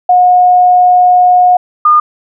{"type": "tone pair in turn", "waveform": "sine", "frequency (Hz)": [723, 1215.9], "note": ["F#5", "D#6"], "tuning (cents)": [-40, -40], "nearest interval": "major sixth", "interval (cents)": 900, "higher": "second", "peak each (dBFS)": -3, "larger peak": "neither", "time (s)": [[0.09, 1.57], [1.85, 2]], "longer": "first", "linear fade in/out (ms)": 5, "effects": []}